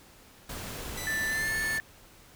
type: noise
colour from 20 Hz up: pink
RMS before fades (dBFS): -39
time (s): 0.49-1.79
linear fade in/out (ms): 5
type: tone with pitch glide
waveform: 10% pulse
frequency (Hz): 1985 to 2190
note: B6 to C#7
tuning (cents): +8 to -22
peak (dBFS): -28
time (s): 0.97-1.78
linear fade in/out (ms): 5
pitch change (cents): +170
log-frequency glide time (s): 1.26-1.55
type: tone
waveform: sine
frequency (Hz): 1764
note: A6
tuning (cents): +4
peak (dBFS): -28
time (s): 1.07-1.8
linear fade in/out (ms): 0
effects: pink hiss -55 dBFS RMS until 2.35 s